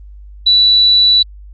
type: tone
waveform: sine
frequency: 3951 Hz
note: B7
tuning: in tune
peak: -6 dBFS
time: 0.46-1.23 s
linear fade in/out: 10 ms
effects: added 50 Hz sine -32 dBFS peak until 1.53 s + Opus 24 kbps